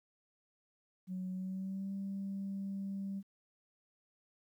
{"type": "tone with pitch glide", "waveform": "sine", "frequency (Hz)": [185, 196], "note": ["F#3", "G3"], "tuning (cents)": [0, 0], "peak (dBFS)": -36, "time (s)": [1.07, 3.23], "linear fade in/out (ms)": 50, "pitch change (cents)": 100, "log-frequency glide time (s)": [1.32, 1.92], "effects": ["tanh soft clip ceiling -33 dBFS", "12-bit"]}